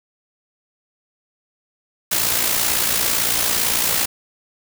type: noise with amplitude modulation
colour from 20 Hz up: white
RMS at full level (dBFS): -17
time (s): 2.11-4.06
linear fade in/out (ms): 10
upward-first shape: sine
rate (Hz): 57.9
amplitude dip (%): 50
effects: none